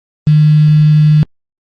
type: tone with quantisation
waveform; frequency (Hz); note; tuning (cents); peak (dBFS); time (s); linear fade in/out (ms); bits
sine; 152; D#3; -40; -4; 0.27-1.23; 0; 4
effects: low-pass 3000 Hz 12 dB/octave + Opus 24 kbps